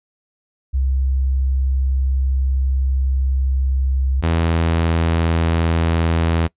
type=tone pair in turn; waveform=sine / sawtooth; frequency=66.1 / 82.63 Hz; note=C2 / E2; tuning=+18 / +5 cents; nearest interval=major third; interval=387 cents; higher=second; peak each=-15 / -11 dBFS; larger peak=second; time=0.73-4.22 / 4.22-6.48 s; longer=first; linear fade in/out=20 ms; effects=noise-tail reverb RT60 0.1 s tail -23 dB re dry + resampled to 8000 Hz